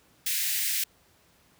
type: high-pass noise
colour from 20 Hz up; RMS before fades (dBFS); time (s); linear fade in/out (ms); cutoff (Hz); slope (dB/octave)
white; -28; 0.26-0.84; 5; 1700; 48
effects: pink hiss -62 dBFS RMS until 1.59 s + high-pass 60 Hz 12 dB/octave